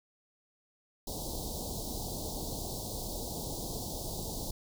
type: band-stop noise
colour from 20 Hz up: pink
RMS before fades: -38 dBFS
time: 1.07-4.51 s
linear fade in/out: 5 ms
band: 880 to 3800 Hz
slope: 48 dB/octave
effects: none